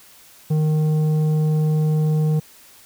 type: tone with tanh clipping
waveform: sine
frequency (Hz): 154.5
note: D#3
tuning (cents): -12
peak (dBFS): -17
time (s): 0.5-2.4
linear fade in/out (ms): 10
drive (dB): 8
effects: white hiss -48 dBFS RMS until 2.85 s